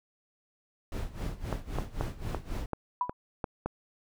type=noise with tremolo; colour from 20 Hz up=brown; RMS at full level=-32 dBFS; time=0.92-2.66 s; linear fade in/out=2 ms; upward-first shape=sine; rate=3.8 Hz; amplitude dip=85%
type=clicks; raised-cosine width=1 ms; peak=-17 dBFS; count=8; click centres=1.527 / 1.786 / 2.01 / 2.347 / 2.733 / 3.095 / 3.442 / 3.66 s
type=tone with exponential decay; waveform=sine; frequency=987.8 Hz; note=B5; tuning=in tune; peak=-22 dBFS; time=3.01-3.13 s; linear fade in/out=2 ms; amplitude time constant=25 ms
effects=none